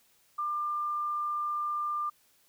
sine tone, 1195 Hz, D6, 30 cents sharp, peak -29 dBFS, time 0.38-2.1 s, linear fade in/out 10 ms, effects white hiss -66 dBFS RMS until 2.48 s

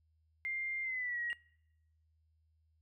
sine tone with pitch glide, 2100 to 1903.6 Hz, C7 to A#6, +6 to +36 cents, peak -35 dBFS, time 0.45-1.33 s, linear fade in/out 0 ms, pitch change -170 cents, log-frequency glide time 0.83-1.2 s
triangle tone with exponential decay, 2822 Hz, F7, 17 cents sharp, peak -39 dBFS, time 1.3-1.38 s, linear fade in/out 1 ms, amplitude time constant 17 ms
effects noise-tail reverb RT60 0.9 s tail -25 dB re dry + added 79 Hz sine -70 dBFS peak until 2.81 s

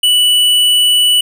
sine tone with tanh clipping, 2960 Hz, F#7, in tune, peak -9 dBFS, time 0.03-1.21 s, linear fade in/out 5 ms, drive 14 dB, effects none

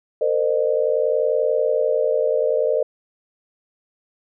sine tone cluster, 456.5 / 517 / 608 Hz, A#4 / C5 / D#5, -36 / -21 / -40 cents, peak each -21 dBFS, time 0.21-2.83 s, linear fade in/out 5 ms, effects none

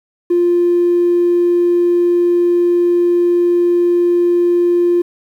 triangle tone, 349.2 Hz, F4, in tune, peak -6 dBFS, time 0.3-5.02 s, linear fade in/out 10 ms, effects tanh soft clip ceiling -7 dBFS + 8-bit

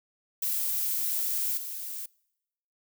violet noise with level steps, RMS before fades -29 / -37 dBFS, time 0.42-2.06 s, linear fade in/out 5 ms, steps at 1.57 s, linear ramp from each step 5 ms, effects noise-tail reverb RT60 0.9 s tail -26 dB re dry

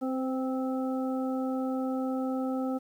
harmonic tone with a mistuned harmonic, 261.6 Hz, C4, in tune, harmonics 1 / 2 / 3 / 5, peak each -29 / -35 / -39 / -43 dBFS, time 0.01-2.79 s, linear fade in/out 20 ms, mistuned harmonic 2, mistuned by -17 cents, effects 10-bit

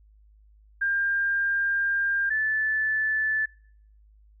sine tone pair in turn, 1600 / 1745.8 Hz, G6 / A6, +35 / -14 cents, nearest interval major second, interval 151 cents, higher second, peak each -22 dBFS, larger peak neither, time 0.81-2.3 / 2.3-3.46 s, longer first, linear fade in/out 10 ms, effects noise-tail reverb RT60 0.6 s tail -24 dB re dry + added 52 Hz sine -53 dBFS peak until 4.4 s

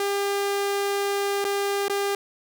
sawtooth tone with dropouts, 400.7 Hz, G4, 38 cents sharp, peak -19 dBFS, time 0-2.15 s, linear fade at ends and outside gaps 2 ms, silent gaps 1.443-1.449 / 1.882-1.897 s, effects none

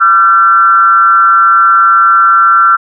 sine tone with frequency modulation, 1361 Hz, F6, 45 cents flat, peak -3 dBFS, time 0-2.77 s, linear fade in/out 20 ms, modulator 179 Hz, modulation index 0.63, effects none

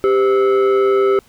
sine tone with frequency modulation, 394.7 Hz, G4, 12 cents sharp, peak -8 dBFS, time 0.04-1.19 s, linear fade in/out 0 ms, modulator 909 Hz, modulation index 0.6, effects tanh soft clip ceiling -10 dBFS + pink hiss -51 dBFS RMS until 1.28 s

